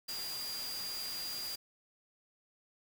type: tone in noise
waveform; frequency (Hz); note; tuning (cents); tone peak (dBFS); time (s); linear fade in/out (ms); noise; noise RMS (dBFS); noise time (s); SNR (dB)
sine; 4802; D8; +38; -39; 0.08-1.56; 10; white; -44; 0.08-1.56; +2
effects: none